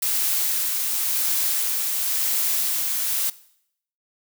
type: noise with tremolo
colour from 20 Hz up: blue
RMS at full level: -22 dBFS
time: 0.02-3.3 s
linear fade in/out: 5 ms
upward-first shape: sine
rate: 0.94 Hz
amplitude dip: 25%
effects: noise-tail reverb RT60 0.7 s tail -19 dB re dry